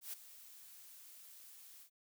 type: noise with ADSR envelope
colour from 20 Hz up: blue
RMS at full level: -43 dBFS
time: 0.01-1.9 s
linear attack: 120 ms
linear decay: 11 ms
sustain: -14 dB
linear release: 81 ms
effects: none